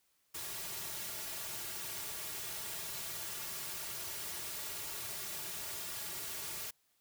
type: noise with comb filter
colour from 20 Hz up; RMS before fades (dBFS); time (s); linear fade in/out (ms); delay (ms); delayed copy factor
white; -42; 0.34-6.71; 10; 3.9; -0.8
effects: white hiss -75 dBFS RMS until 7 s